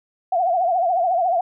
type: tone with vibrato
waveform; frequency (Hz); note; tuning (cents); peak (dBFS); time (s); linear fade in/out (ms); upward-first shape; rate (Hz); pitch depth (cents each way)
sine; 712; F5; +33; -16; 0.32-1.41; 5; triangle; 14; 140
effects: none